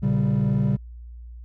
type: chord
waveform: triangle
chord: G diminished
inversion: first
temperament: equal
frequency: 116.54 / 138.59 / 196 Hz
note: Bb2 / Db3 / G3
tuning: 0 / 0 / 0 cents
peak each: -22 / -19 / -20 dBFS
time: 0.02-0.77 s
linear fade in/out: 20 ms
effects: tanh soft clip ceiling -12 dBFS + added 59 Hz sine -37 dBFS peak until 1.44 s